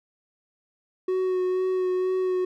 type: tone with vibrato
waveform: triangle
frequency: 370 Hz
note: F#4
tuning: in tune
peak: -20 dBFS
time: 1.08-2.45 s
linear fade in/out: 5 ms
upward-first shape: sine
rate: 2.1 Hz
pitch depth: 16 cents each way
effects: none